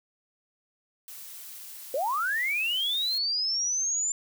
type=noise; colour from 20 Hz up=blue; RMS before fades=-43 dBFS; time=1.08-3.18 s; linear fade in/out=0 ms
type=linear sweep; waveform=sine; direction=up; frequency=493.9 to 7220 Hz; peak=-25 dBFS; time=1.94-4.12 s; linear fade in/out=2 ms
effects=none